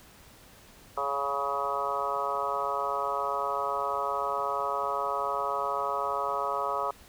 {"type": "harmonic tone with a mistuned harmonic", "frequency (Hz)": 140, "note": "C#3", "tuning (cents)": 18, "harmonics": [3, 4, 5, 6, 7, 8, 9], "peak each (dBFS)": [-38, -35, -36, -39, -34, -34, -33], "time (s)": [0.97, 6.91], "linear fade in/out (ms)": 5, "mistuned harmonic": 6, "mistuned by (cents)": -16, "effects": ["pink hiss -54 dBFS RMS until 7.08 s"]}